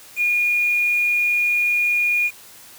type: tone with quantisation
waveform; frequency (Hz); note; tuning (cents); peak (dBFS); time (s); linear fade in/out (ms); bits
sine; 2435; D#7; -38; -16; 0.16-2.31; 50; 6
effects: white hiss -44 dBFS RMS until 2.78 s